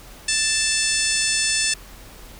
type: harmonic tone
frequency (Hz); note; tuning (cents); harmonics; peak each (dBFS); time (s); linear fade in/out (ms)
882; A5; +4; 2 / 3 / 4 / 5 / 6 / 7 / 8 / 9 / 10; -28 / -26 / -29 / -29 / -25 / -29 / -29 / -29 / -26; 0.28-1.74; 5
effects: added 43 Hz sine -44 dBFS peak until 2.39 s + pink hiss -44 dBFS RMS until 2.39 s